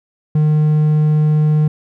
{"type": "tone", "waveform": "triangle", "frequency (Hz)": 152.5, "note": "D#3", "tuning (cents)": -34, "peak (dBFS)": -8, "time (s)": [0.35, 1.68], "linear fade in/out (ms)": 5, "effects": []}